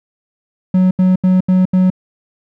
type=tone bursts; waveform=triangle; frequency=185 Hz; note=F#3; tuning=in tune; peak=-6 dBFS; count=5; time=0.74-1.902 s; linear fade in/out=5 ms; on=170 ms; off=78 ms; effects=none